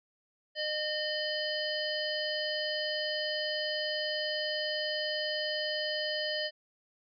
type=harmonic tone; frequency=610 Hz; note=D#5; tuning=34 cents flat; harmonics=1 / 3 / 5 / 7 / 8; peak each=-35 / -37 / -37 / -41 / -38 dBFS; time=0.55-6.51 s; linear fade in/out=50 ms; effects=none